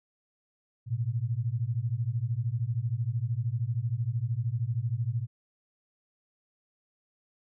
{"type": "beating tone pair", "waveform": "sine", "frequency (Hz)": [110.8, 123.8], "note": ["A2", "B2"], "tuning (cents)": [13, 5], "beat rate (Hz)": 13, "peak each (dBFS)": -30, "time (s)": [0.86, 5.27], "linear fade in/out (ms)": 50, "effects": []}